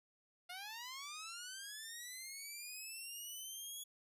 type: linear sweep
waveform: 10% pulse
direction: up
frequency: 698.5 to 3378 Hz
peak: -38 dBFS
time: 0.49-3.84 s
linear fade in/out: 10 ms
effects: resampled to 32000 Hz